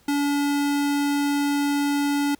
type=tone; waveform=square; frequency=286.1 Hz; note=D4; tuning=45 cents flat; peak=-21 dBFS; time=0.08-2.35 s; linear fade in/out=5 ms; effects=pink hiss -58 dBFS RMS until 2.39 s